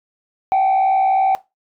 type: tone with frequency modulation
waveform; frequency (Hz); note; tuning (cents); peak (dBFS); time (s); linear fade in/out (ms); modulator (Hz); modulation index
sine; 769; G5; -33; -10; 0.52-1.35; 0; 63.1; 0.45
effects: noise-tail reverb RT60 0.2 s tail -18 dB re dry + tanh soft clip ceiling -11 dBFS